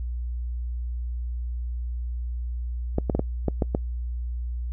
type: clicks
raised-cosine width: 2 ms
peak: -9 dBFS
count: 7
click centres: 2.984 / 3.098 / 3.15 / 3.194 / 3.483 / 3.622 / 3.749 s
effects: noise-tail reverb RT60 0.1 s tail -25 dB re dry + added 60 Hz sine -27 dBFS peak until 4.72 s